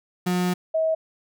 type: tone pair in turn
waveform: 35% pulse / sine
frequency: 179.8 / 640.7 Hz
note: F#3 / E5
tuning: -49 / -49 cents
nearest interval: octave + minor seventh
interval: 2200 cents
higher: second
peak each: -19 dBFS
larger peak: neither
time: 0.26-0.54 / 0.74-0.95 s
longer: first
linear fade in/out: 10 ms
effects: none